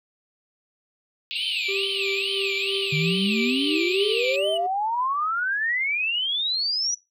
pink band-pass noise, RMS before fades -30 dBFS, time 1.31-4.36 s, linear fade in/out 0 ms, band 2400 to 4500 Hz, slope 96 dB/octave
triangle tone with vibrato, 2686 Hz, E7, 32 cents sharp, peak -25 dBFS, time 1.35-4.58 s, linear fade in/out 10 ms, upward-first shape sine, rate 2.3 Hz, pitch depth 250 cents each way
triangle tone with tremolo, 392 Hz, G4, in tune, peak -25 dBFS, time 1.68-4.67 s, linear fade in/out 10 ms, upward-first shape sine, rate 3 Hz, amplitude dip 55%
sine exponential sweep, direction up, 146.83 to 5960 Hz, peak -22 dBFS, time 2.92-6.95 s, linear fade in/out 10 ms
effects noise-tail reverb RT60 0.2 s tail -17 dB re dry

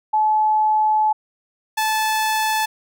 sine / sawtooth tone pair in turn, 860 / 870.5 Hz, A5 / A5, -40 / -19 cents, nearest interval unison, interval 21 cents, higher second, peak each -14 dBFS, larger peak neither, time 0.13-1.13 / 1.77-2.66 s, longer first, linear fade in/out 10 ms, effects none

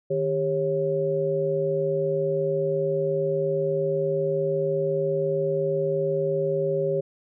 sine tone cluster, 155.5 / 398.6 / 547 Hz, D#3 / G4 / C#5, -1 / +29 / -23 cents, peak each -30 / -25 / -25 dBFS, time 0.1-7.01 s, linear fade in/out 10 ms, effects none

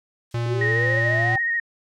violet noise with exponential decay, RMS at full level -39 dBFS, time 0.31-0.87 s, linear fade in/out 2 ms, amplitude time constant 120 ms
square tone with pitch glide, 118 to 115.57 Hz, A#2 to A#2, +22 to -14 cents, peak -23 dBFS, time 0.34-1.36 s, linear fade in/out 5 ms, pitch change -36 cents, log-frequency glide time 0.54-0.6 s
sine exponential sweep, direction up, 350.9 to 790 Hz, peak -25 dBFS, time 0.46-1.38 s, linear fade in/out 5 ms
sine tone with vibrato, 1864.7 Hz, A#6, in tune, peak -20 dBFS, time 0.61-1.6 s, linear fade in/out 5 ms, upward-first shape sine, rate 14 Hz, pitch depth 22 cents each way
effects low-pass 5000 Hz 12 dB/octave

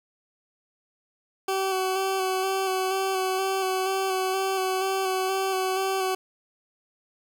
20% pulse tone with vibrato, 380 Hz, F#4, 46 cents sharp, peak -19 dBFS, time 1.48-6.15 s, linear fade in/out 5 ms, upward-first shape square, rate 2.1 Hz, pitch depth 18 cents each way, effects 10-bit

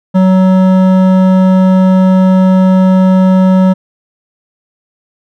sine tone with hard clipping, 187.1 Hz, F#3, 20 cents sharp, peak -6 dBFS, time 0.14-3.74 s, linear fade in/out 20 ms, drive 12 dB, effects none

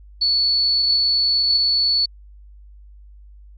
sine tone, 4435 Hz, C#8, in tune, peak -15 dBFS, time 0.21-2.06 s, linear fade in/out 10 ms, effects added 50 Hz sine -41 dBFS peak until 3.57 s + AAC 48 kbps

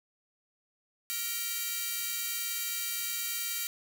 5% pulse tone cluster, 1393 / 1897 / 2328 / 3139 / 3857 Hz, F6 / A#6 / D7 / G7 / B7, -5 / +30 / -16 / +2 / -42 cents, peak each -29 / -30 / -26 / -31 / -33 dBFS, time 1.1-3.67 s, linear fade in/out 0 ms, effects none

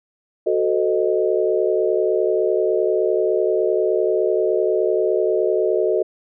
sine chord, F# diminished seventh, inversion none, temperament equal with one note detuned, 370 / 440 / 513.4 / 622.3 Hz, F#4 / A4 / C5 / Eb5, 0 / 0 / -33 / 0 cents, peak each -20 / -20 / -26 / -22 dBFS, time 0.46-6.03 s, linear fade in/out 10 ms, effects none

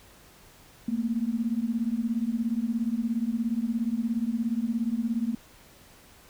sine beating tone pair, 221.9 / 238.9 Hz, A3 / A#3, +15 / +43 cents, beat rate 17 Hz, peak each -28 dBFS, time 0.88-5.35 s, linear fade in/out 5 ms, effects pink hiss -54 dBFS RMS until 6.29 s

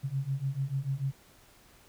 sine beating tone pair, 132.7 / 139.5 Hz, C3 / C#3, +25 / +11 cents, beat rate 6.8 Hz, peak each -33 / -32 dBFS, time 0.03-1.12 s, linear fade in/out 20 ms, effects pink hiss -59 dBFS RMS until 1.88 s

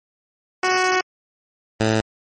10% pulse tone pair in turn, 369.8 / 109.94 Hz, F#4 / A2, -1 / -1 cents, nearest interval octave + major sixth, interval 2100 cents, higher first, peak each -8 dBFS, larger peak neither, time 0.63-1.01 / 1.8-2.01 s, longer first, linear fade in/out 5 ms, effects MP3 32 kbps

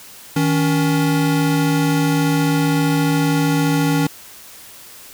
square tone pair together, 157.9 / 281.5 Hz, D#3 / C#4, +26 / +27 cents, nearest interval minor seventh, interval 1001 cents, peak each -18 dBFS, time 0.36-4.07 s, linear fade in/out 5 ms, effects white hiss -40 dBFS RMS until 5.13 s

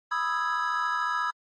triangle chord, E major seventh, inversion second, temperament equal, 987.8 / 1244.5 / 1318.5 / 1661.2 Hz, B5 / D#6 / E6 / G#6, 0 / 0 / 0 / 0 cents, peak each -29 dBFS, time 0.11-1.31 s, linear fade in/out 10 ms, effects MP3 32 kbps

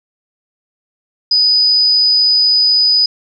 sine tone, 4978 Hz, D#8, in tune, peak -8 dBFS, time 1.31-3.06 s, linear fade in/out 5 ms, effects none

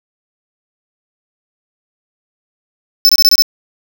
square tone bursts, 5274 Hz, E8, in tune, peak -5 dBFS, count 6, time 3.05-3.421 s, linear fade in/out 0 ms, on 41 ms, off 25 ms, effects none

